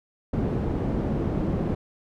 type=low-pass noise; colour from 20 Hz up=white; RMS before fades=-26 dBFS; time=0.33-1.75 s; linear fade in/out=5 ms; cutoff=290 Hz; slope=12 dB/octave; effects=none